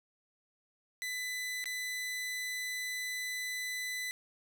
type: tone with dropouts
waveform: sawtooth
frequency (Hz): 2000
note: B6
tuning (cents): +21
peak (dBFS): -32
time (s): 1.02-4.11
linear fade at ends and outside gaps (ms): 0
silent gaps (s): 1.641-1.657
effects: none